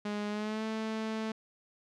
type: tone with pitch glide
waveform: sawtooth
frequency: 207.7 to 219.9 Hz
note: G#3 to A3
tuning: 0 to -1 cents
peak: -29 dBFS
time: 0.05-1.32 s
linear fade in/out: 5 ms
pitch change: +99 cents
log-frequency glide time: 0.29-0.64 s
effects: low-pass 5000 Hz 12 dB/octave